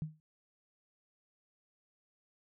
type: tone with exponential decay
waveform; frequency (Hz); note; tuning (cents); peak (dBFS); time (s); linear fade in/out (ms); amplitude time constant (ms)
sine; 155.56; D#3; 0; -31; 0.02-0.2; 0; 38
effects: none